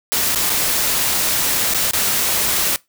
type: noise with dropouts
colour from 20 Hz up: white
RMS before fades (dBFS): -18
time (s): 0.12-2.76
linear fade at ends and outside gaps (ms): 0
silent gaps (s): 0.348-0.358 / 0.496-0.501 / 1.738-1.746 / 1.91-1.934
effects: noise-tail reverb RT60 0.2 s tail -22 dB re dry